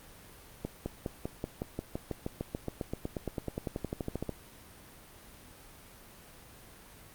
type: accelerating click train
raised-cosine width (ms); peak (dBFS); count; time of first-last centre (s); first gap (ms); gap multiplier
2; -20; 30; 0.65-4.293; 210; 0.96
effects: pink hiss -53 dBFS RMS until 7.14 s + Opus 32 kbps